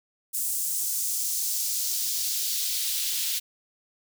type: noise with high-pass filter sweep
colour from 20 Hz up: white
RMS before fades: -28 dBFS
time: 0.33-3.4 s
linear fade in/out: 20 ms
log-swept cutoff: 8300 to 3200 Hz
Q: 1.4
effects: none